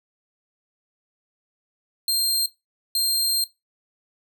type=tone bursts at uneven times; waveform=sawtooth; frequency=4186 Hz; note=C8; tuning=in tune; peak=-17 dBFS; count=2; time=2.08-2.46 / 2.95-3.44 s; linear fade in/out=2 ms; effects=noise-tail reverb RT60 0.2 s tail -17 dB re dry